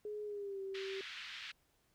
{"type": "tone with pitch glide", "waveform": "sine", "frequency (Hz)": [420, 387.4], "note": ["G#4", "G4"], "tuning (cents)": [19, -20], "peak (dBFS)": -40, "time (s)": [0.05, 1.01], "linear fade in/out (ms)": 2, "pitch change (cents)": -139, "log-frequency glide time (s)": [0.24, 0.61]}
{"type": "band-pass noise", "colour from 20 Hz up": "white", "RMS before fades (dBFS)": -48, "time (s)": [0.74, 1.52], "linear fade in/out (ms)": 10, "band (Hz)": [1500, 3700], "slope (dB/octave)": 24}
{"effects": ["pink hiss -75 dBFS RMS until 1.94 s"]}